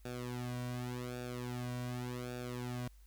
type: tone with flanger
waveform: sawtooth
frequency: 123.47 Hz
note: B2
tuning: in tune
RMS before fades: -41 dBFS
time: 0.05-2.88 s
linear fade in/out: 5 ms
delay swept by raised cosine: 0.97 to 2.37 ms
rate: 0.87 Hz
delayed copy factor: -1
effects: added 50 Hz sine -56 dBFS peak until 3.06 s + white hiss -71 dBFS RMS until 3.06 s